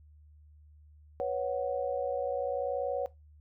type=chord; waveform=sine; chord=B suspended second; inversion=none; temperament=equal; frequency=493.9 / 554.4 / 740 Hz; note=B4 / C#5 / F#5; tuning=0 / 0 / 0 cents; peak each=-34 / -32 / -36 dBFS; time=1.2-3.06 s; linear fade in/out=0 ms; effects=noise-tail reverb RT60 0.2 s tail -19 dB re dry + added 75 Hz sine -54 dBFS peak until 3.4 s